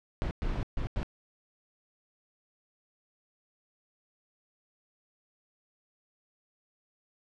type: noise bursts at uneven times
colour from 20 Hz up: brown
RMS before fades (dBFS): -31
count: 4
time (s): 0.22-0.31 / 0.42-0.63 / 0.77-0.87 / 0.96-1.03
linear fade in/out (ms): 0
effects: low-pass 4000 Hz 12 dB/octave